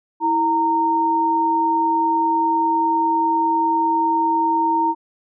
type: tone pair together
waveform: sine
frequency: 327.2 / 922.5 Hz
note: E4 / A#5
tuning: -13 / -18 cents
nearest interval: octave + tritone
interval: 1795 cents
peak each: -22 / -16 dBFS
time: 0.2-4.95 s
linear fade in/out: 50 ms
effects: none